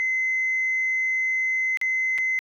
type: tone with dropouts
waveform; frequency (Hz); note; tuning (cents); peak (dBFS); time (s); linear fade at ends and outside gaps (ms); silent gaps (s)
sine; 2052; C7; -34; -20; 0-2.39; 0; 1.772-1.814 / 2.179-2.184
effects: tanh soft clip ceiling -17 dBFS